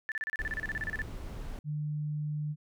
sine tone bursts, 1759 Hz, A6, 1 cent flat, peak -31 dBFS, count 16, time 0.09-1.018 s, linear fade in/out 0 ms, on 28 ms, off 32 ms
brown noise, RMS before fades -40 dBFS, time 0.39-1.59 s, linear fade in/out 2 ms
sine tone, 150 Hz, D3, 37 cents sharp, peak -31 dBFS, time 1.64-2.56 s, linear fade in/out 50 ms
effects none

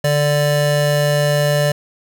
square tone pair together, 146.75 / 587 Hz, D3 / D5, -1 / -1 cents, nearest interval 2 octaves, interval 2400 cents, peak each -17 dBFS, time 0.04-1.72 s, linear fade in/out 5 ms, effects none

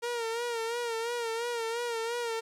sawtooth tone with vibrato, 466 Hz, A#4, 1 cent flat, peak -27 dBFS, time 0.02-2.41 s, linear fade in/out 20 ms, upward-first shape sine, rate 2.9 Hz, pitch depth 61 cents each way, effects low-pass 10000 Hz 12 dB/octave + 11-bit

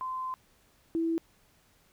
sine tone pair in turn, 1033 / 329.3 Hz, C6 / E4, -22 / -2 cents, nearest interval octave + minor sixth, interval 1980 cents, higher first, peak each -32 / -26 dBFS, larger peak second, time 0.01-0.34 / 0.95-1.18 s, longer first, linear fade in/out 0 ms, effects pink hiss -65 dBFS RMS until 1.92 s

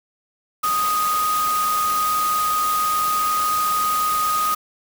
sine tone in noise, 1244.5 Hz, D#6, in tune, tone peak -18 dBFS, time 0.63-4.55 s, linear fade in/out 10 ms, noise white, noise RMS -28 dBFS, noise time 0.63-4.55 s, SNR +7 dB, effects none

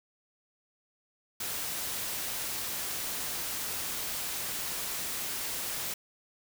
white noise, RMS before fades -35 dBFS, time 1.4-5.94 s, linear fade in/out 5 ms, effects none

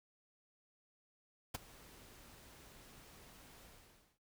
pink noise with ADSR envelope, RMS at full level -38 dBFS, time 1.54-4.19 s, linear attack 10 ms, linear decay 16 ms, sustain -21 dB, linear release 570 ms, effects none

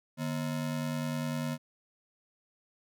square ring-modulated tone, 196 Hz, G3, in tune, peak -29 dBFS, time 0.17-1.58 s, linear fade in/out 50 ms, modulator 45 Hz, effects none

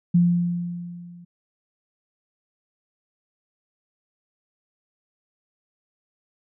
sine tone with level ramp, 174.1 Hz, F3, 5 cents flat, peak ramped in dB -12 to -42 dBFS, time 0.14-1.25 s, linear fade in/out 10 ms, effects none

